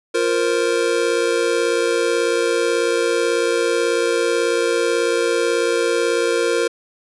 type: chord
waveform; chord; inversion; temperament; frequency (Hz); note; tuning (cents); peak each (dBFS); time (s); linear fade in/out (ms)
square; F suspended fourth; none; just; 349.2 / 465.6 / 523.8; F4 / Bb4 / C5; 0 / -2 / +2; -23 / -19 / -24; 0.14-6.68; 10
effects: resampled to 24000 Hz